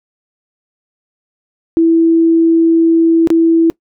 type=tone with dropouts; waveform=sine; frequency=329.6 Hz; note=E4; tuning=in tune; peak=-6 dBFS; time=1.77-3.7 s; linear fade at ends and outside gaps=0 ms; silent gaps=3.273-3.303 s; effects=noise-tail reverb RT60 0.1 s tail -23 dB re dry